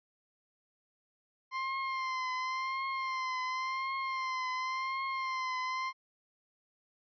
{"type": "tone with vibrato", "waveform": "30% pulse", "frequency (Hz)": 1046.5, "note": "C6", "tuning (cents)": 0, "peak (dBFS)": -30, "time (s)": [1.51, 5.93], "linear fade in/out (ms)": 50, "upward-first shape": "triangle", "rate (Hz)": 0.92, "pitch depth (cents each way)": 47, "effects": ["resampled to 11025 Hz"]}